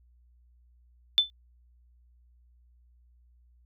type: tone with exponential decay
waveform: sine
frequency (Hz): 3520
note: A7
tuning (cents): 0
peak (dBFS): -13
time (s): 1.18-1.3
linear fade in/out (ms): 0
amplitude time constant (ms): 26
effects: added 60 Hz sine -58 dBFS peak until 3.65 s